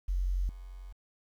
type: tone with level steps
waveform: sine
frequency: 45.51 Hz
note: F#1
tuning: 28 cents flat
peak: -27 / -42 dBFS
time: 0.08-0.93 s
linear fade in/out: 10 ms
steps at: 0.49 s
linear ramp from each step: 2 ms
effects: 10-bit